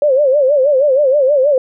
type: tone with vibrato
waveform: sine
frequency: 554.4 Hz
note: C#5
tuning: in tune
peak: -8 dBFS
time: 0.02-1.58 s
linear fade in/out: 2 ms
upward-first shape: sine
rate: 6.3 Hz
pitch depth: 140 cents each way
effects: none